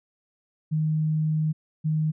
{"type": "tone pair in turn", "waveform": "sine", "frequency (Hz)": [155.56, 155.56], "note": ["D#3", "D#3"], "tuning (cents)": [0, 0], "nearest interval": "unison", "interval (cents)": 0, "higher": "neither", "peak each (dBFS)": -21, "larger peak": "neither", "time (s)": [[0.71, 1.53], [1.84, 2.12]], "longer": "first", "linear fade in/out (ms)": 20, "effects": []}